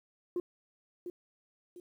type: tone with echo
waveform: sine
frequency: 353.7 Hz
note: F4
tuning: 22 cents sharp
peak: -28 dBFS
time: 0.36-0.4 s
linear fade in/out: 2 ms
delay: 700 ms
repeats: 2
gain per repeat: -9 dB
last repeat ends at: 1.8 s
effects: tanh soft clip ceiling -28 dBFS + 11-bit